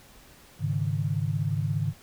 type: chord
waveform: sine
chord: Ab suspended fourth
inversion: none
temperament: equal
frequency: 103.83 / 138.59 / 155.56 Hz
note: Ab2 / Db3 / Eb3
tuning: 0 / 0 / 0 cents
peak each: -29 dBFS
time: 0.59-1.94 s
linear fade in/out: 50 ms
effects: pink hiss -53 dBFS RMS until 2.02 s